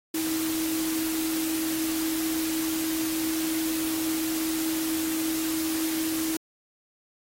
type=tone in noise; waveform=sine; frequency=320.8 Hz; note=E4; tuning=47 cents flat; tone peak=-26 dBFS; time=0.14-6.37 s; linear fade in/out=5 ms; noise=white; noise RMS=-33 dBFS; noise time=0.14-6.37 s; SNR=+4 dB; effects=AAC 48 kbps